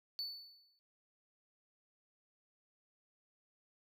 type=tone with exponential decay; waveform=triangle; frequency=4479 Hz; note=C#8; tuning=17 cents sharp; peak=-35 dBFS; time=0.19-0.79 s; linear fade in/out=0 ms; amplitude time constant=130 ms; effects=none